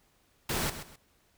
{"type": "noise with echo", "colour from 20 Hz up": "pink", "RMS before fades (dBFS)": -31, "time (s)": [0.49, 0.7], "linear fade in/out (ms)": 5, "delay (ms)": 130, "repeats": 2, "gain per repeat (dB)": -11, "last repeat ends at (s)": 0.96, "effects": ["pink hiss -68 dBFS RMS until 1.37 s"]}